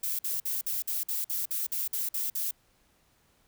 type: noise bursts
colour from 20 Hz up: violet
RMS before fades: -31 dBFS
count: 12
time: 0.03-2.511 s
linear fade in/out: 5 ms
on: 160 ms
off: 51 ms
effects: pink hiss -67 dBFS RMS until 3.47 s